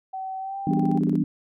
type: tone with pitch glide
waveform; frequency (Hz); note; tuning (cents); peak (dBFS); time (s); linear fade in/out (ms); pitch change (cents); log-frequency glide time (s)
sine; 762 to 788; G5 to G5; -49 to +9; -29; 0.13-0.99; 10; +58; 0.39-0.58
type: chord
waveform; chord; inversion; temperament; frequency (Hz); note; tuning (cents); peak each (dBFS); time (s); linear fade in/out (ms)
sine; E minor seventh; none; equal; 164.81 / 196 / 246.9 / 293.7; E3 / G3 / B3 / D4; 0 / 0 / 0 / 0; -25; 0.67-1.24; 2
type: tone bursts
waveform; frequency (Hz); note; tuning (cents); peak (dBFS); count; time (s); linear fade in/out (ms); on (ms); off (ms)
sine; 392; G4; 0; -29; 8; 0.71-1.155; 0; 25; 35
effects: none